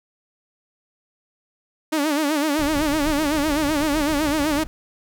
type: tone with vibrato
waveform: sawtooth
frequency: 298.7 Hz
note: D4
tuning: 29 cents sharp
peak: -15 dBFS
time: 1.92-4.64 s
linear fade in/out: 10 ms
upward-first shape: sine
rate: 7.9 Hz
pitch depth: 110 cents each way
type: noise with tremolo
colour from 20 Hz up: brown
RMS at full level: -30 dBFS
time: 2.59-4.67 s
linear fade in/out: 0 ms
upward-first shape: sine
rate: 6.7 Hz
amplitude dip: 50%
effects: none